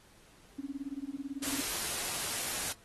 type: tone with tremolo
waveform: sine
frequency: 277.2 Hz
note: C#4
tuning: in tune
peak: -33 dBFS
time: 0.58-1.61 s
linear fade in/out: 10 ms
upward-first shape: sine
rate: 18 Hz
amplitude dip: 100%
type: noise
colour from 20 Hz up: white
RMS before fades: -35 dBFS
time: 1.42-2.73 s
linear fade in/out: 10 ms
effects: pink hiss -61 dBFS RMS until 2.84 s + AAC 32 kbps